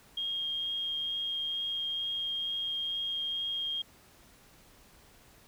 sine tone with vibrato, 3237 Hz, G#7, 45 cents flat, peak -31 dBFS, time 0.17-3.82 s, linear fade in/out 5 ms, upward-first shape triangle, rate 2.2 Hz, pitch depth 8 cents each way, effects pink hiss -59 dBFS RMS until 5.47 s

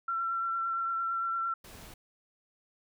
sine tone with vibrato, 1355 Hz, E6, 47 cents sharp, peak -29 dBFS, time 0.08-1.54 s, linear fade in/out 5 ms, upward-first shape triangle, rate 8.8 Hz, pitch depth 21 cents each way
pink noise, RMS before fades -49 dBFS, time 1.64-1.94 s, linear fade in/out 5 ms
effects none

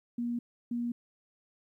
sine tone pair in turn, 238.5 / 238.5 Hz, A#3 / A#3, +40 / +40 cents, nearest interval unison, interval 0 cents, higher neither, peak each -30 / -30 dBFS, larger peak neither, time 0.18-0.39 / 0.71-0.92 s, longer neither, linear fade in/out 5 ms, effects 12-bit

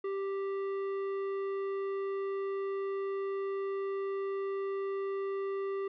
triangle tone with tanh clipping, 392 Hz, G4, in tune, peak -34 dBFS, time 0.04-5.88 s, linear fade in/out 5 ms, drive 15 dB, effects none

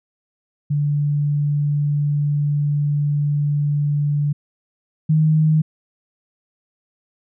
sine tone pair in turn, 146 / 155.78 Hz, D3 / D#3, -10 / +2 cents, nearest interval minor second, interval 112 cents, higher second, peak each -16 / -12 dBFS, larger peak second, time 0.7-4.33 / 5.09-5.62 s, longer first, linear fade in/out 10 ms, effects none

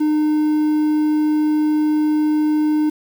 triangle tone with quantisation, 304.4 Hz, D#4, 38 cents flat, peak -12 dBFS, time 0-2.9 s, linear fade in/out 10 ms, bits 7, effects none

